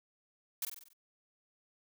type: noise with echo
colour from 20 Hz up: blue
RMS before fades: -35 dBFS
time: 0.62-0.65 s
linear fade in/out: 2 ms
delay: 47 ms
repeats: 6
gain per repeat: -5 dB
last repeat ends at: 0.932 s
effects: none